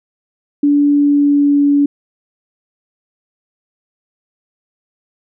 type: tone with pitch glide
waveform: sine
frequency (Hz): 288.6 to 285.9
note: D4 to D4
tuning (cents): -30 to -46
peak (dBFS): -8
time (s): 0.63-1.86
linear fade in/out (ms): 5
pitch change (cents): -16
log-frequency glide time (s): 0.92-1.66
effects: none